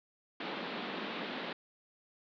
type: band-pass noise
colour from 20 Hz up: pink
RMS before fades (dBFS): -40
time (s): 0.4-1.53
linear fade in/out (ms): 5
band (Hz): 180 to 4100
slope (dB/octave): 48
effects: none